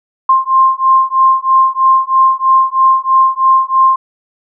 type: beating tone pair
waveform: sine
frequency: 1054 / 1057.1 Hz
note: C6 / C6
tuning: +12 / +17 cents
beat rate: 3.1 Hz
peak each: -10 dBFS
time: 0.29-3.96 s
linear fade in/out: 5 ms
effects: none